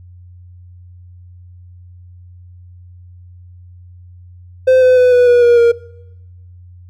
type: tone with pitch steps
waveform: triangle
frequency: 516 / 508 / 500.2 / 492.4 / 484.8 / 477.3 / 469.9 Hz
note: C5 / B4 / B4 / B4 / B4 / A#4 / A#4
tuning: -24 / +49 / +22 / -5 / -32 / +41 / +14 cents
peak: -4 dBFS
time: 4.67-5.72 s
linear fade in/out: 10 ms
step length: 150 ms
effects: noise-tail reverb RT60 1.0 s tail -24 dB re dry + added 89 Hz sine -36 dBFS peak until 6.89 s